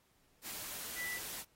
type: tone in noise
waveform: sine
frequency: 1975.5 Hz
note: B6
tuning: in tune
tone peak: -38 dBFS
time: 0.95-1.2 s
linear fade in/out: 50 ms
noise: white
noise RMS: -44 dBFS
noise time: 0.42-1.45 s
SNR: +3 dB
effects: pink hiss -72 dBFS RMS until 1.55 s + AAC 48 kbps